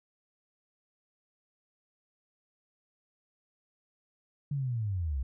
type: linear sweep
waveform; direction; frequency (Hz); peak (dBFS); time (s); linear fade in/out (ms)
sine; down; 146.83 to 60.7; -29; 4.51-5.23; 5
effects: none